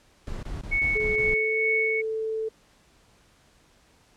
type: noise bursts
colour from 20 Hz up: brown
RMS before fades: -33 dBFS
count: 6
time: 0.27-1.34 s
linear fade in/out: 2 ms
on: 160 ms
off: 22 ms
type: tone with tremolo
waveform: sine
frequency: 2214 Hz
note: C#7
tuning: 3 cents flat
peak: -21 dBFS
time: 0.71-2.02 s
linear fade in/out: 20 ms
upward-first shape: sine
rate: 2.2 Hz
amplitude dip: 35%
type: tone with pitch glide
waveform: sine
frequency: 428.1 to 440.9 Hz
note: A4 to A4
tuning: -47 to +4 cents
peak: -26 dBFS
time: 0.95-2.49 s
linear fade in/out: 10 ms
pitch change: +51 cents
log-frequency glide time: 1.14-1.6 s
effects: pink hiss -60 dBFS RMS until 4.16 s + low-pass 9000 Hz 12 dB/octave